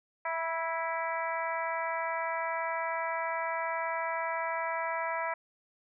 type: harmonic tone with a mistuned harmonic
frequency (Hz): 329.6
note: E4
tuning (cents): 0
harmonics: 2 / 3 / 4 / 5 / 6 / 7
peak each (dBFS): -36 / -34 / -39 / -41 / -39 / -42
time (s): 0.25-5.34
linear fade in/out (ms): 5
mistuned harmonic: 3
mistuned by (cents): -20
effects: none